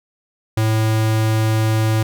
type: tone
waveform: square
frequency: 110 Hz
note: A2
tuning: in tune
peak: -15 dBFS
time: 0.57-2.03 s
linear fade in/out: 5 ms
effects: none